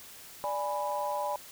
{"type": "chord", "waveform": "sine", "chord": "G# diminished", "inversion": "second", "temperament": "equal", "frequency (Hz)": [587.3, 830.6, 987.8], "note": ["D5", "G#5", "B5"], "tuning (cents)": [0, 0, 0], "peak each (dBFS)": -34, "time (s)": [0.44, 1.36], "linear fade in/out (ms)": 0, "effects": ["white hiss -49 dBFS RMS until 1.51 s"]}